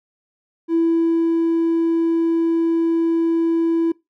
triangle tone with ADSR envelope, 331.4 Hz, E4, 9 cents sharp, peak -10 dBFS, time 0.68-3.92 s, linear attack 69 ms, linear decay 580 ms, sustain -2 dB, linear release 7 ms, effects noise-tail reverb RT60 0.2 s tail -24 dB re dry + tanh soft clip ceiling -11 dBFS

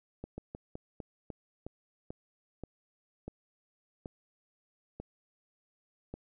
slowing click train, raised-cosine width 2 ms, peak -27 dBFS, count 13, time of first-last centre 0.24-6.14 s, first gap 140 ms, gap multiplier 1.21, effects none

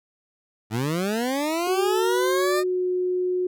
20% pulse linear sweep, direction up, 102.4 to 614 Hz, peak -18 dBFS, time 0.7-2.64 s, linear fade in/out 50 ms
sine tone with pitch glide, 371.1 to 363.7 Hz, F#4 to F#4, +5 to -30 cents, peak -21 dBFS, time 1.67-3.47 s, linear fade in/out 5 ms, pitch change -35 cents, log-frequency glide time 2.09-2.9 s
effects none

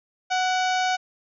harmonic tone with a mistuned harmonic, 740 Hz, F#5, in tune, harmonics 1 / 2 / 3 / 4 / 5 / 6 / 7 / 8 / 9, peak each -22 / -28 / -32 / -34 / -36 / -38 / -39 / -40 / -41 dBFS, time 0.3-0.97 s, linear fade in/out 20 ms, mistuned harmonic 3, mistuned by +48 cents, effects none

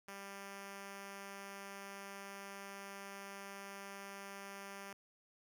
5% pulse tone, 197.7 Hz, G3, 15 cents sharp, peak -36 dBFS, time 0.08-4.93 s, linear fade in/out 2 ms, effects none

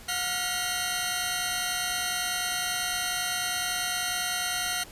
20% pulse tone cluster, 722 / 1394 / 1917 / 3125 / 4324 Hz, F#5 / F6 / A#6 / G7 / C#8, -43 / -4 / +48 / -6 / -44 cents, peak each -29 dBFS, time 0.08-4.84 s, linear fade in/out 10 ms, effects pink hiss -48 dBFS RMS until 4.91 s + resampled to 32000 Hz

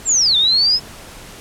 sine linear two-way sweep, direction down then up, 7670 to 3520 to 5210 Hz, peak -11 dBFS, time 0.05-0.8 s, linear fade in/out 50 ms, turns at 0.37 s, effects pink hiss -37 dBFS RMS until 1.4 s + low-pass 12000 Hz 12 dB/octave

